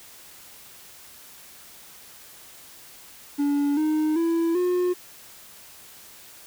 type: tone with pitch steps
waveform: triangle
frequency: 286.5 / 308.8 / 332.9 / 358.9 Hz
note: D4 / D#4 / E4 / F4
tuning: -43 / -13 / +17 / +47 cents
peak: -18 dBFS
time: 3.38-4.94 s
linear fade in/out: 20 ms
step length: 390 ms
effects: white hiss -47 dBFS RMS until 6.46 s